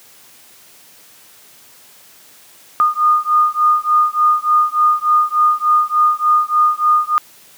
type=beating tone pair; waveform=sine; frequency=1222 / 1225.4 Hz; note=D#6 / D#6; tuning=-32 / -27 cents; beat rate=3.4 Hz; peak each=-14 dBFS; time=2.8-7.18 s; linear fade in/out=0 ms; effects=white hiss -45 dBFS RMS until 7.57 s + high-pass 100 Hz 12 dB/octave